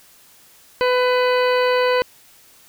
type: harmonic tone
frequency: 500 Hz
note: B4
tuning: 21 cents sharp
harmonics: 1 / 2 / 3 / 4 / 5 / 6 / 8 / 9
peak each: -16 / -22 / -26 / -28 / -30 / -32 / -34 / -35 dBFS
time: 0.81-2.02 s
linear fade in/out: 0 ms
effects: white hiss -50 dBFS RMS until 2.68 s